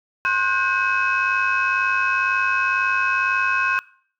sine tone cluster, 1068 / 1467 / 1569 / 2554 Hz, C6 / F#6 / G6 / D#7, +35 / -15 / +1 / +45 cents, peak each -22 dBFS, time 0.25-3.79 s, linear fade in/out 0 ms, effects noise-tail reverb RT60 0.5 s tail -22 dB re dry + tanh soft clip ceiling -11 dBFS

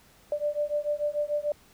sine beating tone pair, 587.3 / 594.1 Hz, D5 / D5, 0 / +20 cents, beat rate 6.8 Hz, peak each -29 dBFS, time 0.32-1.52 s, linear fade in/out 2 ms, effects pink hiss -58 dBFS RMS until 1.73 s

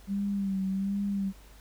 sine tone with vibrato, 196 Hz, G3, in tune, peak -27 dBFS, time 0.07-1.33 s, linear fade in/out 50 ms, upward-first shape sine, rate 1.3 Hz, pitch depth 47 cents each way, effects added 50 Hz sine -51 dBFS peak until 1.6 s + pink hiss -57 dBFS RMS until 1.6 s

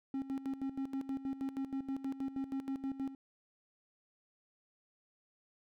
triangle tone with tremolo, 270 Hz, C#4, 45 cents flat, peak -32 dBFS, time 0.14-3.15 s, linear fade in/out 2 ms, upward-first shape square, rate 6.3 Hz, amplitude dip 75%, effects none

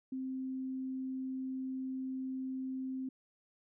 sine tone, 261.6 Hz, C4, in tune, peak -36 dBFS, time 0.12-3.09 s, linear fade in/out 5 ms, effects none

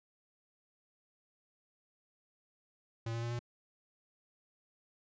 square tone with pitch steps, 114.5 / 116.23 / 117.99 / 119.78 Hz, A#2 / A#2 / A#2 / A#2, -31 / -5 / +21 / +47 cents, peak -36 dBFS, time 3.06-3.392 s, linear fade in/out 5 ms, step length 83 ms, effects resampled to 16000 Hz

